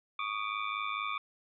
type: ring-modulated tone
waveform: 25% pulse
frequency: 1174.7 Hz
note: D6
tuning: in tune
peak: -26 dBFS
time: 0.19-1.18 s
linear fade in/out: 2 ms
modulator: 52.2 Hz
effects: resampled to 11025 Hz